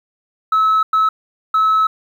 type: tone bursts at uneven times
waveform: sine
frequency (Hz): 1296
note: E6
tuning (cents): -30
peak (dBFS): -9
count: 3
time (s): 0.52-0.83 / 0.93-1.09 / 1.54-1.87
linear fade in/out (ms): 5
effects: tanh soft clip ceiling -9 dBFS + 8-bit